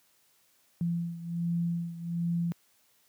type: beating tone pair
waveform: sine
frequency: 170 / 171.3 Hz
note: F3 / F3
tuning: -46 / -33 cents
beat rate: 1.3 Hz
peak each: -30 / -34 dBFS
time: 0.81-2.52 s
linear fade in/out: 0 ms
effects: white hiss -67 dBFS RMS until 3.08 s + high-pass 80 Hz 12 dB/octave